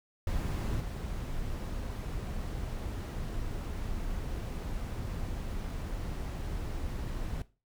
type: noise with level steps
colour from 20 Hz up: brown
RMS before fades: -32 / -36 dBFS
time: 0.27-7.42 s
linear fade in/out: 2 ms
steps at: 0.8 s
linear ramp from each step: 5 ms
effects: noise-tail reverb RT60 0.3 s tail -17 dB re dry